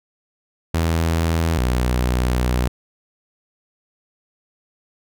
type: tone pair in turn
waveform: sawtooth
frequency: 82.3 / 61.79 Hz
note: E2 / B1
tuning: -2 / +2 cents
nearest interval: perfect fourth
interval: 496 cents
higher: first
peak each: -13 dBFS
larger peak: neither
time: 0.74-1.58 / 1.58-2.68 s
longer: second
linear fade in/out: 5 ms
effects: none